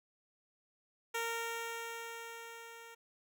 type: tone with level ramp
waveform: 10% pulse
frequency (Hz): 461.6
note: A#4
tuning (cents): -17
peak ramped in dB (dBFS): -26 to -43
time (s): 1.14-2.95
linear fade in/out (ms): 10
effects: none